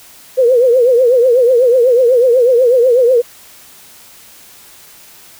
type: tone with vibrato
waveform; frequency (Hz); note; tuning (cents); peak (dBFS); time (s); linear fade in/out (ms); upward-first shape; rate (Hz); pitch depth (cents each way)
sine; 493.9; B4; 0; -6; 0.37-3.22; 20; triangle; 8.1; 140
effects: white hiss -40 dBFS RMS until 5.39 s